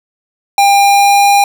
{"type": "tone with pitch glide", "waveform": "square", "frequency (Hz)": [800, 805.6], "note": ["G5", "G5"], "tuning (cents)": [35, 47], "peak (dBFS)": -6, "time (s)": [0.58, 1.44], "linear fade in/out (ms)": 2, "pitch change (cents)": 12, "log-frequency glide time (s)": [0.74, 1.28], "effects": ["7-bit"]}